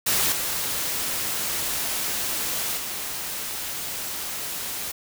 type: noise with level steps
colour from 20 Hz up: white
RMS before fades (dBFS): -22 / -27 / -31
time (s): 0.06-4.92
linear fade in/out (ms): 10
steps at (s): 0.32 / 2.77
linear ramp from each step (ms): 2
effects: none